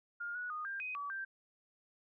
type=tone with pitch steps; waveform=sine; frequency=1413 / 1466 / 1232 / 1592 / 2508 / 1144 / 1574 Hz; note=F6 / F#6 / D#6 / G6 / D#7 / D6 / G6; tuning=+20 / -16 / -17 / +26 / +13 / -46 / +7 cents; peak=-38 dBFS; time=0.2-1.25 s; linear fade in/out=10 ms; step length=150 ms; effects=none